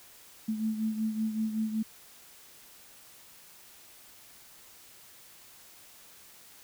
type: beating tone pair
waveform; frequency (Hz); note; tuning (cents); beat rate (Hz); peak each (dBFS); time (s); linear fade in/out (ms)
sine; 218 / 223.3; A3 / A3; -16 / +26; 5.3; -29 / -36; 0.48-1.83; 10
effects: white hiss -54 dBFS RMS until 6.63 s